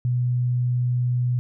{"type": "tone", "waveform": "sine", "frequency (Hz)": 123.47, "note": "B2", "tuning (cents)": 0, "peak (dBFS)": -19, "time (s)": [0.05, 1.39], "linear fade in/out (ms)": 0, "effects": []}